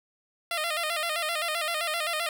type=tone with vibrato; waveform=10% pulse; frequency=648 Hz; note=E5; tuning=30 cents flat; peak=-19 dBFS; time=0.51-2.29 s; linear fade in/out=2 ms; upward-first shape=square; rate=7.7 Hz; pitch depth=90 cents each way; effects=none